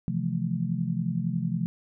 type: chord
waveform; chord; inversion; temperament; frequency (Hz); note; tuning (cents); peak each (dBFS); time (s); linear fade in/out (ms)
sine; F major seventh; second; just; 130.96 / 163.7 / 174.61 / 218.3; C3 / E3 / F3 / A3; +2 / -12 / 0 / -13; -32 / -31 / -29 / -33; 0.08-1.66; 0
effects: none